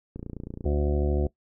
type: click train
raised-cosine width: 3 ms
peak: -23 dBFS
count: 16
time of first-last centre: 0.16-0.677 s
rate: 29 Hz
type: harmonic tone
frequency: 73 Hz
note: D2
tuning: 10 cents flat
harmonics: 1 / 2 / 3 / 4 / 5 / 7 / 8 / 9 / 10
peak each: -24 / -33 / -34 / -35 / -29 / -35 / -41 / -39 / -43 dBFS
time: 0.65-1.27 s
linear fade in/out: 5 ms
effects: noise-tail reverb RT60 0.1 s tail -20 dB re dry